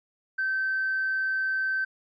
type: tone with hard clipping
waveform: sine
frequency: 1546 Hz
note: G6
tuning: 24 cents flat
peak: -25 dBFS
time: 0.38-1.85 s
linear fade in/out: 10 ms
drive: 1 dB
effects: resampled to 16000 Hz